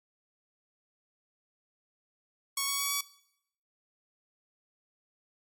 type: tone with pitch steps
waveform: 5% pulse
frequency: 1108.7 / 1117.7 / 1126.8 / 1135.9 Hz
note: C#6 / C#6 / C#6 / C#6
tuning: 0 / +14 / +28 / +42 cents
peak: -17 dBFS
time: 2.57-3.01 s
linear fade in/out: 5 ms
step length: 110 ms
effects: noise-tail reverb RT60 0.7 s tail -18 dB re dry + MP3 96 kbps